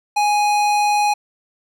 sine tone with hard clipping, 830.6 Hz, G#5, in tune, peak -16 dBFS, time 0.16-1.14 s, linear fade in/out 10 ms, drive 17 dB, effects none

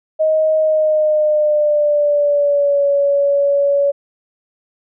sine tone with pitch glide, 627 to 565.1 Hz, D#5 to C#5, +13 to +33 cents, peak -11 dBFS, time 0.19-3.92 s, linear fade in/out 20 ms, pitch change -180 cents, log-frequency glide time 0.58-2.84 s, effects none

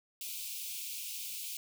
white high-pass noise, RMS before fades -41 dBFS, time 0.21-1.57 s, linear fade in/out 2 ms, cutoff 2300 Hz, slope 96 dB/octave, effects none

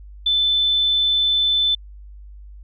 sine tone, 3520 Hz, A7, in tune, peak -15 dBFS, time 0.26-1.75 s, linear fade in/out 5 ms, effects added 50 Hz sine -37 dBFS peak until 2.63 s

